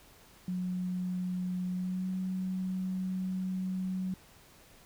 sine tone with pitch glide, 181.9 to 186.37 Hz, F#3 to F#3, -29 to +13 cents, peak -31 dBFS, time 0.48-4.14 s, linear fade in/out 2 ms, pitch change +42 cents, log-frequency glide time 1.74-2.1 s, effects pink hiss -58 dBFS RMS until 4.85 s

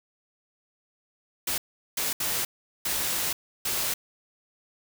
white noise bursts at uneven times, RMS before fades -28 dBFS, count 5, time 1.47-1.58 / 1.97-2.13 / 2.2-2.45 / 2.85-3.33 / 3.65-3.94 s, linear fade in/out 5 ms, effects none

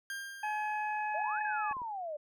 40% pulse tone with exponential decay, 1599 Hz, G6, 34 cents sharp, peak -35 dBFS, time 0.1-1.35 s, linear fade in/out 1 ms, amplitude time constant 270 ms
harmonic tone, 848 Hz, G#5, 36 cents sharp, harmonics 1 / 2 / 3, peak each -33 / -39 / -43 dBFS, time 0.43-1.73 s, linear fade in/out 5 ms
sine exponential two-way sweep, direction up then down, 579 to 1760 to 579 Hz, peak -36 dBFS, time 1.14-2.17 s, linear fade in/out 10 ms, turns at 1.41 s
clicks, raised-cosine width 2 ms, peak -39 dBFS, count 3, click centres 1.712 / 1.768 / 1.818 s
effects none

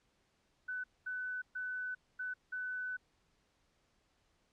sine tone bursts at uneven times, 1501 Hz, F#6, 24 cents sharp, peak -37 dBFS, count 5, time 0.68-0.84 / 1.06-1.42 / 1.55-1.95 / 2.19-2.34 / 2.52-2.97 s, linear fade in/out 10 ms, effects pink hiss -75 dBFS RMS until 4.52 s + low-pass 7000 Hz 12 dB/octave

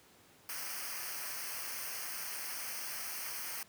white noise with comb filter, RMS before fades -41 dBFS, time 0.49-3.63 s, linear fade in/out 2 ms, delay 0.27 ms, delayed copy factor -0.85, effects pink hiss -62 dBFS RMS until 3.68 s + high-pass 100 Hz 12 dB/octave

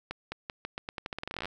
accelerating click train, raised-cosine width 0.3 ms, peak -19 dBFS, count 21, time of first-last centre 0.11-1.456 s, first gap 210 ms, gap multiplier 0.85, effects none

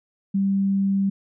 sine tone, 196 Hz, G3, in tune, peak -18 dBFS, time 0.34-1.1 s, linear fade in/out 10 ms, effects none

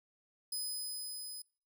15% pulse tone with level ramp, 5020 Hz, D#8, 15 cents sharp, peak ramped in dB -30 to -38 dBFS, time 0.52-1.42 s, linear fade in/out 5 ms, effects noise-tail reverb RT60 0.4 s tail -23 dB re dry

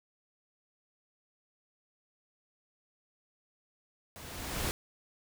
pink noise with level ramp, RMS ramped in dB -48 to -32 dBFS, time 4.16-4.71 s, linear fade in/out 0 ms, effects none

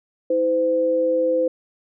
sine tone pair together, 322.5 / 512 Hz, E4 / C5, -38 / -38 cents, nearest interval minor sixth, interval 800 cents, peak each -25 / -17 dBFS, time 0.3-1.48 s, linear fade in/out 5 ms, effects none

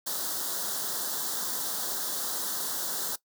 white band-stop noise, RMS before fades -32 dBFS, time 0.06-3.16 s, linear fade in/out 10 ms, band 1700 to 3400 Hz, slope 48 dB/octave, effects noise-tail reverb RT60 0.1 s tail -19 dB re dry + high-pass 200 Hz 12 dB/octave

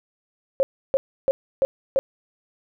sine tone bursts, 539 Hz, C#5, 49 cents flat, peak -15 dBFS, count 5, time 0.6-1.99 s, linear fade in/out 0 ms, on 30 ms, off 310 ms, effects none

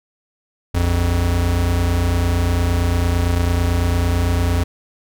square tone pair together, 57.93 / 86.8 Hz, A#1 / F2, -10 / -10 cents, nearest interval perfect fifth, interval 700 cents, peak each -21 / -17 dBFS, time 0.74-4.64 s, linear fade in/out 10 ms, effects none

